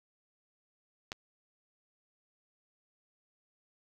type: clicks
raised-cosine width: 0.2 ms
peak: -19 / -30 dBFS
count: 2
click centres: 1.119 / 1.128 s
effects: none